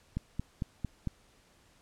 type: click train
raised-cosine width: 5 ms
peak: -20 dBFS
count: 5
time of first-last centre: 0.17-1.073 s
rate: 4.43 Hz
effects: pink hiss -64 dBFS RMS until 1.81 s + low-pass 10000 Hz 12 dB/octave